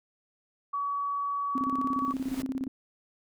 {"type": "tone", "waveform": "sine", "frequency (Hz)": 1134, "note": "C#6", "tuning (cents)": 39, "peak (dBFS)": -28, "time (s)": [0.73, 2.13], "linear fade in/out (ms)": 10}
{"type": "tone with tremolo", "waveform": "sine", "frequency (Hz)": 263.5, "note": "C4", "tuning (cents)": 12, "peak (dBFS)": -27, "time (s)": [1.55, 2.68], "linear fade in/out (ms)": 5, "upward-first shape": "square", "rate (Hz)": 17, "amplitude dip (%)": 75}
{"type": "noise with exponential growth", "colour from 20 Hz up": "pink", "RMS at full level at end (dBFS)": -40, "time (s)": [1.73, 2.42], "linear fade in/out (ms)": 0, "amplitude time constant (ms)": 150}
{"effects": []}